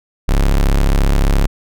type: tone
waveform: 40% pulse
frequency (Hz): 34.41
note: C#1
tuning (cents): -12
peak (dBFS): -9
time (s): 0.28-1.47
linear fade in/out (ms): 10
effects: none